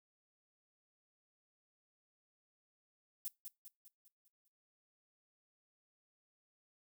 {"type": "noise with echo", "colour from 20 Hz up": "violet", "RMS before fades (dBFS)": -40, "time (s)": [3.25, 3.28], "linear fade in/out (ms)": 0, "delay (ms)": 200, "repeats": 6, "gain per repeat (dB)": -6, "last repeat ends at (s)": 4.48, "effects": ["noise-tail reverb RT60 0.2 s tail -22 dB re dry"]}